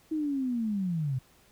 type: linear sweep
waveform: sine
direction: down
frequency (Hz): 319.4 to 123.5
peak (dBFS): -27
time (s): 0.11-1.19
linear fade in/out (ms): 10
effects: pink hiss -61 dBFS RMS until 1.51 s